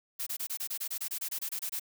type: noise bursts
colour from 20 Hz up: blue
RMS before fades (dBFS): -35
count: 16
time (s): 0.19-1.797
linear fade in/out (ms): 10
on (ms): 77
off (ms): 25
effects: none